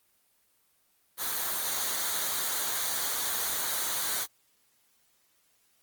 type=noise with comb filter; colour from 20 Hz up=white; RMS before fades=-31 dBFS; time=1.17-4.27 s; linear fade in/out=50 ms; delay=0.38 ms; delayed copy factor=-0.6; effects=white hiss -69 dBFS RMS until 5.82 s + Opus 24 kbps